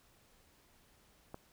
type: click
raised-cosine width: 1 ms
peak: -30 dBFS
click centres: 1.344 s
effects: pink hiss -67 dBFS RMS until 1.52 s